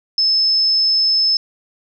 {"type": "tone", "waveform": "sine", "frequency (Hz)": 5230, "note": "E8", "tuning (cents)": -15, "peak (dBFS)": -12, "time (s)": [0.18, 1.37], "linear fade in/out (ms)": 2, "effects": []}